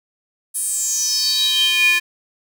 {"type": "tone with high-pass filter sweep", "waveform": "square", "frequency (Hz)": 349.2, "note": "F4", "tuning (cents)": 0, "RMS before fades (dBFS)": -18, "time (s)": [0.54, 2], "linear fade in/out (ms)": 20, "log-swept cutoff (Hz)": [10000, 2100], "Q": 7.3, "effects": []}